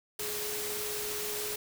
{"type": "tone in noise", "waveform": "sine", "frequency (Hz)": 420.6, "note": "G#4", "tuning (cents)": 22, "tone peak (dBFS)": -39, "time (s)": [0.19, 1.56], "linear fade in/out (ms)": 5, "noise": "white", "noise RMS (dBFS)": -36, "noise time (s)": [0.19, 1.56], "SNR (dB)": -6, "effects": []}